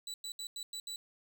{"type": "tone bursts at uneven times", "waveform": "30% pulse", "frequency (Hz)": 3951, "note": "B7", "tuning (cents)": 0, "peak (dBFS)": -37, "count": 6, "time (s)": [[0.07, 0.14], [0.24, 0.32], [0.39, 0.47], [0.56, 0.63], [0.73, 0.8], [0.87, 0.96]], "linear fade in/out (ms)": 2, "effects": []}